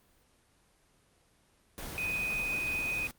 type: tone in noise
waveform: sine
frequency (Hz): 2497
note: D#7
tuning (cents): +6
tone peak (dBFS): -30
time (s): 1.98-3.07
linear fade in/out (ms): 0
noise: pink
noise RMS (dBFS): -41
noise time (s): 1.78-3.11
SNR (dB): +8
effects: pink hiss -67 dBFS RMS until 3.18 s + Opus 24 kbps